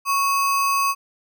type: tone with sample-and-hold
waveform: sine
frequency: 1108.7 Hz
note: C#6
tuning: in tune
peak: -17 dBFS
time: 0.05-0.95 s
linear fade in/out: 50 ms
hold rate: 3675 Hz
effects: none